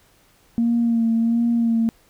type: tone with vibrato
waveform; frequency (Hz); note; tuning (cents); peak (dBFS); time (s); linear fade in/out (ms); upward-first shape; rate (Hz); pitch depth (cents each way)
sine; 231.2; A#3; -14; -15; 0.58-1.89; 0; sine; 1.4; 30
effects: tanh soft clip ceiling -11 dBFS + pink hiss -57 dBFS RMS until 2.09 s